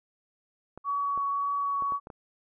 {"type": "clicks", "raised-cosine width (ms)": 1, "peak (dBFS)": -28, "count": 6, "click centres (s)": [0.776, 1.176, 1.823, 1.922, 2.071, 2.102]}
{"type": "tone with vibrato", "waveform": "sine", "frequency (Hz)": 1127, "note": "C#6", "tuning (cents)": 28, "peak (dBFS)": -26, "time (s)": [0.84, 2], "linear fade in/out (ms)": 50, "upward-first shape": "triangle", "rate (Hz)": 1.8, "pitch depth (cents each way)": 11}
{"effects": []}